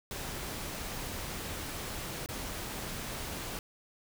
pink noise with dropouts, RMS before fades -39 dBFS, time 0.11-3.59 s, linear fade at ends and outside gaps 1 ms, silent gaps 2.261-2.288 s, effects none

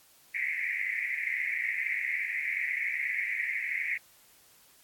pink band-pass noise, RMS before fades -32 dBFS, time 0.34-3.98 s, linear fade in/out 10 ms, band 1900 to 2300 Hz, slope 96 dB/octave, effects white hiss -60 dBFS RMS until 4.83 s + AAC 64 kbps

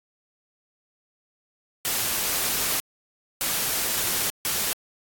white noise bursts at uneven times, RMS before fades -25 dBFS, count 3, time 1.85-2.8 / 3.41-4.3 / 4.45-4.73 s, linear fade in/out 0 ms, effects AAC 64 kbps

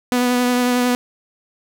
sawtooth tone with vibrato, 246.9 Hz, B3, in tune, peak -11 dBFS, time 0.12-0.95 s, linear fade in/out 0 ms, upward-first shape triangle, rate 11 Hz, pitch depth 18 cents each way, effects none

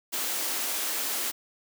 white high-pass noise, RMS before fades -30 dBFS, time 0.12-1.32 s, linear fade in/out 20 ms, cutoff 230 Hz, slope 48 dB/octave, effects none

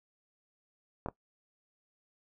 clicks, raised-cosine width 1 ms, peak -21 dBFS, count 2, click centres 1.061 / 1.086 s, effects noise-tail reverb RT60 0.1 s tail -19 dB re dry

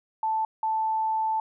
sine tone pair in turn, 880 / 880 Hz, A5 / A5, 0 / 0 cents, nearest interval unison, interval 0 cents, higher neither, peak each -23 / -23 dBFS, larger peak neither, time 0.23-0.45 / 0.63-1.4 s, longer second, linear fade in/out 2 ms, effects none

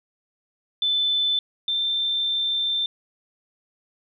sine tone pair in turn, 3520 / 3567 Hz, A7 / A7, 0 / +23 cents, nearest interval unison, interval 23 cents, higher second, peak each -19 / -21 dBFS, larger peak first, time 0.82-1.39 / 1.68-2.86 s, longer second, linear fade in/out 2 ms, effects none

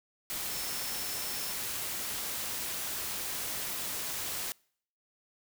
sine tone in noise, 5330 Hz, E8, 18 cents sharp, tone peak -43 dBFS, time 0.51-1.53 s, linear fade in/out 0 ms, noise white, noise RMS -36 dBFS, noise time 0.3-4.52 s, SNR -10 dB, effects noise-tail reverb RT60 0.6 s tail -26 dB re dry

